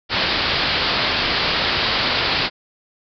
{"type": "low-pass noise", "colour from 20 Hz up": "white", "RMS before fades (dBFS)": -20, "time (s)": [0.09, 2.5], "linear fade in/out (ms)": 50, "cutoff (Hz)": 4900, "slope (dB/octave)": 96, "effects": []}